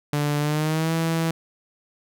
sawtooth tone with pitch glide, 146.83 to 163.86 Hz, D3 to E3, 0 to -10 cents, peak -17 dBFS, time 0.13-1.31 s, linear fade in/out 2 ms, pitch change +190 cents, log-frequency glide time 0.39-0.93 s, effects none

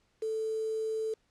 sine tone with quantisation, 440 Hz, A4, in tune, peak -30 dBFS, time 0.22-1.14 s, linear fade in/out 5 ms, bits 8, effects pink hiss -72 dBFS RMS until 1.3 s + low-pass 7000 Hz 12 dB/octave

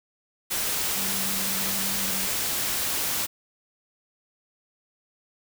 sine tone in noise, 193.1 Hz, G3, 26 cents flat, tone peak -36 dBFS, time 0.95-2.28 s, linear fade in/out 20 ms, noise white, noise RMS -27 dBFS, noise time 0.5-3.27 s, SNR -12 dB, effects none

